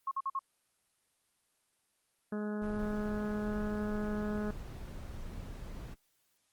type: tone bursts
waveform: sine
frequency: 1084 Hz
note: C#6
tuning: 39 cents flat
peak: -31 dBFS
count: 4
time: 0.07-0.392 s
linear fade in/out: 5 ms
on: 43 ms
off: 50 ms
type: harmonic tone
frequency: 210 Hz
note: G#3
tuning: 19 cents sharp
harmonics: 1 / 2 / 3 / 4 / 5 / 6 / 7 / 8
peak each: -34 / -40 / -45 / -51 / -53 / -50 / -50 / -54 dBFS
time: 2.32-4.51 s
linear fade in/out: 5 ms
type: noise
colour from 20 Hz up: brown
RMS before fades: -43 dBFS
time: 2.61-5.95 s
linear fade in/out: 20 ms
effects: white hiss -75 dBFS RMS until 6.52 s + Opus 32 kbps